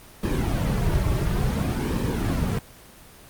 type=noise with flanger; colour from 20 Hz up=brown; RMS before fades=-23 dBFS; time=0.23-2.59 s; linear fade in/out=5 ms; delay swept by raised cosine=1.4 to 4.1 ms; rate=0.57 Hz; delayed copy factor=-0.75; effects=pink hiss -47 dBFS RMS until 3.29 s + Opus 24 kbps